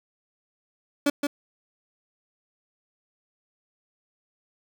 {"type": "tone with echo", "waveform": "30% pulse", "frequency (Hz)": 287.4, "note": "D4", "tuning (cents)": -37, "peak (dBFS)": -16, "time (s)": [1.06, 1.1], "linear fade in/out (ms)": 5, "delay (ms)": 170, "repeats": 1, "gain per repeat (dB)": -4, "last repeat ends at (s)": 1.27, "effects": []}